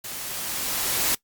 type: noise with level ramp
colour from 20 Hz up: white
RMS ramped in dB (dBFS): -35 to -22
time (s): 0.04-1.15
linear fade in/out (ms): 5
effects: noise-tail reverb RT60 0.1 s tail -21 dB re dry + Opus 48 kbps